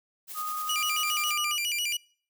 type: noise with tremolo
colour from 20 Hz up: blue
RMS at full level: -37 dBFS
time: 0.27-1.37 s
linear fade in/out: 50 ms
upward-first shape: square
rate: 10 Hz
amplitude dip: 40%
type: tone with pitch glide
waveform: sine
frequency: 1241 to 1209.2 Hz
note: D#6 to D#6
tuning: -5 to -50 cents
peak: -31 dBFS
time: 0.34-1.57 s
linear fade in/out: 50 ms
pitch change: -45 cents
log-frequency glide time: 0.99-1.41 s
type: tone with vibrato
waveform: sawtooth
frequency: 2633 Hz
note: E7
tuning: 3 cents flat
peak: -24 dBFS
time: 0.69-1.97 s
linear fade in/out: 5 ms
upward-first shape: square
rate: 7.3 Hz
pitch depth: 180 cents each way
effects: noise-tail reverb RT60 0.5 s tail -25 dB re dry